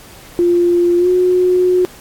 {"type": "tone with pitch glide", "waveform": "sine", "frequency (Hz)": [348.6, 363.6], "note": ["F4", "F#4"], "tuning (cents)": [-3, -30], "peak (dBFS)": -9, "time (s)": [0.39, 1.85], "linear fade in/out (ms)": 0, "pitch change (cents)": 73, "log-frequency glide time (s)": [0.98, 1.09], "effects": ["pink hiss -39 dBFS RMS until 2 s", "AAC 64 kbps"]}